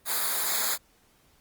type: noise with comb filter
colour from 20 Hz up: white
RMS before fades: -27 dBFS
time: 0.05-0.78 s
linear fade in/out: 50 ms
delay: 0.35 ms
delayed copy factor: -1
effects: pink hiss -63 dBFS RMS until 1.4 s + Opus 32 kbps